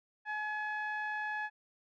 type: tone with low-pass filter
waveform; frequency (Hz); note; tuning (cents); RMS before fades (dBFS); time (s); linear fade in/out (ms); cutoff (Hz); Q
sawtooth; 849; G#5; +38; -37; 0.25-1.5; 50; 1900; 3.7
effects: none